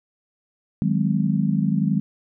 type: chord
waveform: sine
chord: Ab dominant seventh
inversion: second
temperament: just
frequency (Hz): 155.74 / 186.89 / 207.7 / 259.6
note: Eb3 / Gb3 / Ab3 / C4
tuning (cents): +2 / +18 / 0 / -13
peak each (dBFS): -23 / -23 / -22 / -28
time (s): 0.82-2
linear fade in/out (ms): 0
effects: none